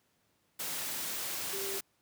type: tone in noise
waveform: sine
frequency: 392 Hz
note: G4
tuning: in tune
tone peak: -39 dBFS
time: 1.53-1.79 s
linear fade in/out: 10 ms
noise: white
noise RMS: -37 dBFS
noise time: 0.59-1.81 s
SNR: -5 dB
effects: pink hiss -73 dBFS RMS until 2.01 s + high-pass 100 Hz 12 dB/octave